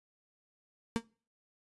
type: tone with exponential decay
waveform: 35% pulse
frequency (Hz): 229.5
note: A#3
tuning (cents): -27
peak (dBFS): -23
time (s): 0.96-1.04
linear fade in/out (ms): 0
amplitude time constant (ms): 16
effects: noise-tail reverb RT60 0.4 s tail -24 dB re dry + resampled to 24000 Hz

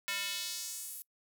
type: tone with high-pass filter sweep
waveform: square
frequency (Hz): 199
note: G3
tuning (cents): +26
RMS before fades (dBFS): -39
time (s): 0.08-1.02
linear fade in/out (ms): 0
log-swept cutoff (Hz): 2000 to 12000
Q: 1.4
effects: noise-tail reverb RT60 0.1 s tail -24 dB re dry

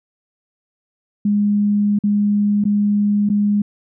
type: tone with dropouts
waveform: sine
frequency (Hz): 205.8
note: G#3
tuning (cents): -16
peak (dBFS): -13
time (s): 1.25-3.62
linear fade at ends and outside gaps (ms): 5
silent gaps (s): 1.989-2.037 / 2.641-2.652 / 3.291-3.299
effects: none

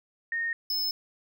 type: tone pair in turn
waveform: sine / square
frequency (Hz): 1845 / 5218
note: A#6 / E8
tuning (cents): -18 / -18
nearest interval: octave + tritone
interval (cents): 1800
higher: second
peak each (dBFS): -27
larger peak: neither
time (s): 0.32-0.53 / 0.7-0.91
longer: neither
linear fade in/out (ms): 2
effects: none

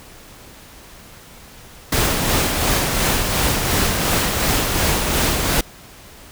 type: noise with tremolo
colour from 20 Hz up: pink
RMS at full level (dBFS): -17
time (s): 1.92-5.61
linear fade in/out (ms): 5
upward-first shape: sine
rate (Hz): 2.8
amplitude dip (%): 35
effects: pink hiss -42 dBFS RMS until 6.31 s

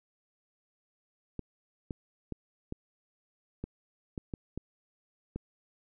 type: clicks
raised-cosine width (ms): 3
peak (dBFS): -23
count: 9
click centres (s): 1.393 / 1.908 / 2.323 / 2.724 / 3.64 / 4.178 / 4.338 / 4.576 / 5.36
effects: none

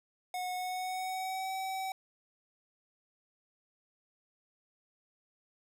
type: tone with pitch glide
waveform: square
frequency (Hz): 730 to 763.2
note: F#5 to G5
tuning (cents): -24 to -47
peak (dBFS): -35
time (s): 0.34-1.92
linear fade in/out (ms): 2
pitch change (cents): +77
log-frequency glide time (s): 0.53-1.52
effects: none

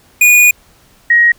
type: tone pair in turn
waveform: square / sine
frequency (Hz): 2454 / 1888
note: D#7 / A#6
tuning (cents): -25 / +22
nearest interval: perfect fourth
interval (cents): 453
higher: first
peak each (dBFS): -5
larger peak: neither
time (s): 0.21-0.51 / 1.1-1.32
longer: first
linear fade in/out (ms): 5
effects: pink hiss -48 dBFS RMS until 1.38 s

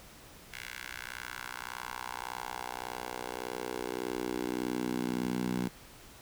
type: tone with high-pass filter sweep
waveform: 10% pulse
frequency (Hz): 61.74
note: B1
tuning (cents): 0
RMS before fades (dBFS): -37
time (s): 0.52-5.69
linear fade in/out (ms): 20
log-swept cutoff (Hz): 2000 to 180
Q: 2.1
effects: pink hiss -53 dBFS RMS until 6.21 s

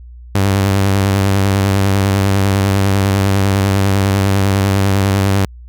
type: tone with vibrato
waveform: sawtooth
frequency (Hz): 98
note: G2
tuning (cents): 0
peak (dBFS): -7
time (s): 0.35-5.45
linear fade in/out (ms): 0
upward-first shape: triangle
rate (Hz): 10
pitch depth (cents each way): 45
effects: added 60 Hz sine -32 dBFS peak until 5.68 s

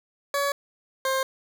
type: tone pair in turn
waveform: 20% pulse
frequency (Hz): 565 / 529.9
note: C#5 / C5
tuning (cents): +33 / +22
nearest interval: minor second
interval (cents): 111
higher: first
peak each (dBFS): -18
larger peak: neither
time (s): 0.34-0.52 / 1.05-1.23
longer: neither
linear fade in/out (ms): 2
effects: none

